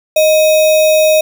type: tone with sample-and-hold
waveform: sine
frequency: 622.3 Hz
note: D#5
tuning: in tune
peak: -6 dBFS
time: 0.16-1.21 s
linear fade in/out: 5 ms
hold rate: 3150 Hz
effects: none